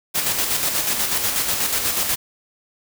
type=noise with tremolo; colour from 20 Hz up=white; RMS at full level=-20 dBFS; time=0.14-2.16 s; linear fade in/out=20 ms; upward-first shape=square; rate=8.2 Hz; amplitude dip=40%; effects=none